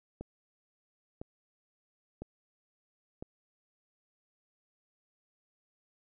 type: click train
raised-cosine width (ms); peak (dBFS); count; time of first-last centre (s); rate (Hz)
2; -27; 4; 0.21-3.225; 0.995
effects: none